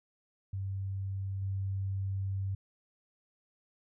sine tone with level steps, 97 Hz, G2, 18 cents flat, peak -33 / -31 dBFS, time 0.53-2.55 s, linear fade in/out 5 ms, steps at 1.42 s, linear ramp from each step 2 ms, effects none

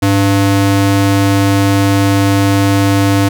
square ring-modulated tone, 198 Hz, G3, 18 cents sharp, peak -6 dBFS, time 0.02-3.29 s, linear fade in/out 10 ms, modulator 94.3 Hz, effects none

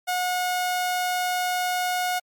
sawtooth tone, 725 Hz, F#5, 35 cents flat, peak -19 dBFS, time 0.07-2.2 s, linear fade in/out 20 ms, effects MP3 96 kbps

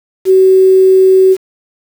sine tone with quantisation, 378 Hz, F#4, 37 cents sharp, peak -3 dBFS, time 0.25-1.37 s, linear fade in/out 50 ms, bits 5, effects none

